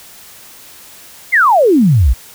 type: exponential sweep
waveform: sine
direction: down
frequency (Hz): 2202 to 51.8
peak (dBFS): -6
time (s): 1.32-2.14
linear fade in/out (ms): 20
effects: white hiss -38 dBFS RMS until 2.34 s